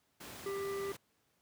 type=noise; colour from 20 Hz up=pink; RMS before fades=-48 dBFS; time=0.2-0.97 s; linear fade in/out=10 ms
type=harmonic tone; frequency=395.1 Hz; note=G4; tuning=14 cents sharp; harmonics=1 / 3 / 5; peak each=-36 / -46 / -50 dBFS; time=0.46-0.92 s; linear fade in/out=2 ms
effects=pink hiss -75 dBFS RMS until 1.41 s + high-pass 100 Hz 12 dB/octave